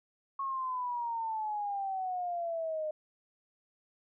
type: exponential sweep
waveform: sine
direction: down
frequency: 1100 to 610 Hz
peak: -32 dBFS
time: 0.39-2.91 s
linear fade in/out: 5 ms
effects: none